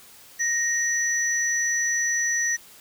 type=tone pair together; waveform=sine; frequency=1864.7 / 5920 Hz; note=A#6 / F#8; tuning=0 / 0 cents; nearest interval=octave + minor sixth; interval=2000 cents; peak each=-24 dBFS; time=0.39-2.57 s; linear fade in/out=20 ms; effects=white hiss -49 dBFS RMS until 2.8 s